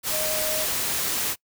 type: tone in noise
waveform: sine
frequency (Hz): 622.3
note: D#5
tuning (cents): 0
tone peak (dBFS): -29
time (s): 0.1-0.67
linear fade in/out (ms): 50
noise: white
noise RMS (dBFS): -26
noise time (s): 0.03-1.36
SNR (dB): -6
effects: noise-tail reverb RT60 0.1 s tail -25 dB re dry